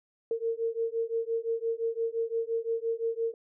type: beating tone pair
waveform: sine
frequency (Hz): 454.5 / 460.3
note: A#4 / A#4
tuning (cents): -44 / -22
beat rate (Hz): 5.8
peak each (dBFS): -31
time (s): 0.31-3.34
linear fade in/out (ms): 2
effects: none